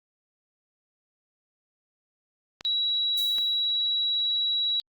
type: clicks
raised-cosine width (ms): 0.2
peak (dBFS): -21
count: 2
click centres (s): 2.609 / 3.384
type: tone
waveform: sine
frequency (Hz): 3894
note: B7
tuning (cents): -25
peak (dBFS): -23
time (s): 2.65-4.8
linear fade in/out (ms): 0
type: noise with exponential decay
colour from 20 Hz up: violet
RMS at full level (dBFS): -33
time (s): 3.17-3.77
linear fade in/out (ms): 5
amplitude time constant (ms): 130
effects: Opus 48 kbps